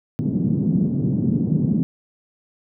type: band-pass noise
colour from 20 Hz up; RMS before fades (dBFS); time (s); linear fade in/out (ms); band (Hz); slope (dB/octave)
white; -20; 0.19-1.83; 0; 130 to 230; 24
effects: none